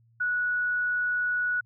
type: tone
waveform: sine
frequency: 1468 Hz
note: F#6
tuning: 14 cents flat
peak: -24 dBFS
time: 0.2-1.61 s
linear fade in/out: 10 ms
effects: added 115 Hz sine -59 dBFS peak until 1.65 s